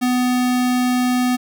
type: tone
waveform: square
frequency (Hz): 249.5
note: B3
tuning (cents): +18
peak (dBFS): -16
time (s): 0.01-1.37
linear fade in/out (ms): 20
effects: none